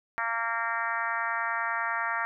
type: harmonic tone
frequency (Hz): 230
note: A#3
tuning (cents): -23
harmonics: 3 / 4 / 5 / 6 / 7 / 8 / 9 / 10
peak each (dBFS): -38 / -34 / -35 / -33 / -36 / -33 / -42 / -44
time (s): 0.18-2.25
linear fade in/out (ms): 0
effects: none